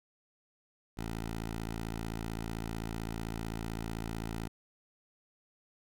10% pulse tone, 55.7 Hz, A1, 22 cents sharp, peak -28 dBFS, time 0.97-4.48 s, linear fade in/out 10 ms, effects none

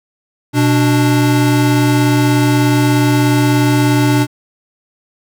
square tone pair together, 123.47 / 293.7 Hz, B2 / D4, 0 / 0 cents, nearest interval octave + minor third, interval 1500 cents, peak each -13 dBFS, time 0.53-4.27 s, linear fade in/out 50 ms, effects none

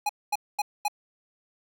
square tone bursts, 830.6 Hz, G#5, in tune, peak -24 dBFS, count 4, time 0.06-0.882 s, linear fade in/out 5 ms, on 33 ms, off 230 ms, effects none

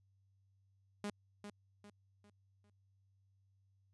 sawtooth tone with echo, 205.4 Hz, G#3, 19 cents flat, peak -35 dBFS, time 1.04-1.1 s, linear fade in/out 2 ms, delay 400 ms, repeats 4, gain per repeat -8 dB, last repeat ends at 2.7 s, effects added 97 Hz sine -70 dBFS peak until 3.93 s + resampled to 24000 Hz

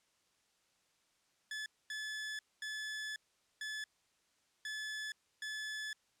sawtooth tone bursts at uneven times, 1725 Hz, A6, 35 cents flat, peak -36 dBFS, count 6, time 1.51-1.66 / 1.9-2.39 / 2.62-3.16 / 3.61-3.84 / 4.65-5.12 / 5.42-5.93 s, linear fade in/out 2 ms, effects white hiss -75 dBFS RMS until 6.2 s + low-pass 8000 Hz 12 dB/octave

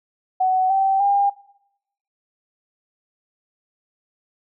sine tone with pitch steps, 748 / 774.8 / 802.6 Hz, F#5 / G5 / G5, +19 / -20 / +41 cents, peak -15 dBFS, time 0.4-1.3 s, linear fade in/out 10 ms, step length 300 ms, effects noise-tail reverb RT60 0.8 s tail -19 dB re dry

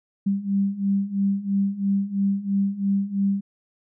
sine beating tone pair, 196 / 199 Hz, G3 / G3, 0 / +26 cents, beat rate 3 Hz, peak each -25 / -22 dBFS, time 0.26-3.41 s, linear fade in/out 10 ms, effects none

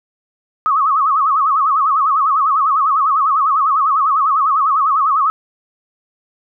sine tone with vibrato, 1186 Hz, D6, 17 cents sharp, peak -11 dBFS, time 0.66-5.3 s, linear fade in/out 0 ms, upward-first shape sine, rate 10 Hz, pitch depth 160 cents each way, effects none

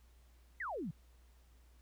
sine exponential sweep, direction down, 2116 to 140 Hz, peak -38 dBFS, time 0.6-0.91 s, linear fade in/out 5 ms, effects added 60 Hz sine -61 dBFS peak until 1.81 s + pink hiss -72 dBFS RMS until 1.81 s

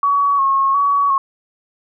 sine tone with vibrato, 1108.7 Hz, C#6, in tune, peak -12 dBFS, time 0.03-1.18 s, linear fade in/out 2 ms, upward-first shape square, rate 1.4 Hz, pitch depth 32 cents each way, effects none

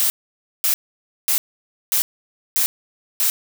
blue noise bursts, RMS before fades -18 dBFS, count 6, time 0-3.3 s, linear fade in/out 0 ms, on 100 ms, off 540 ms, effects none

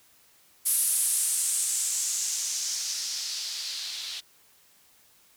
violet noise with low-pass filter sweep, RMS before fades -29 dBFS, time 0.65-4.21 s, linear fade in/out 20 ms, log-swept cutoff 11000 to 3800 Hz, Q 2.8, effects white hiss -60 dBFS RMS until 5.36 s

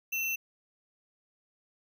sine tone with sample-and-hold, 2687 Hz, E7, 33 cents sharp, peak -29 dBFS, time 0.12-0.36 s, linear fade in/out 10 ms, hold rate 8820 Hz, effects none

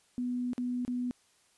sine tone with dropouts, 246.9 Hz, B3, in tune, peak -30 dBFS, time 0.18-1.11 s, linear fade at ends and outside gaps 0 ms, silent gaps 0.533-0.58 / 0.85-0.879 s, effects white hiss -67 dBFS RMS until 1.57 s + resampled to 24000 Hz

